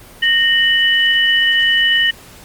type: tone pair together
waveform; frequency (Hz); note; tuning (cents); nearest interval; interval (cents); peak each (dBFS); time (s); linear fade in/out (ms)
sine; 1850.6 / 2973; A#6 / F#7; -13 / +8; minor sixth; 821; -13; 0.22-2.11; 10
effects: pink hiss -40 dBFS RMS until 2.44 s + Opus 24 kbps